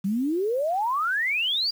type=exponential sweep; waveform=sine; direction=up; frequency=185 to 4873 Hz; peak=-22 dBFS; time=0.04-1.71 s; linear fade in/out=10 ms; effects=8-bit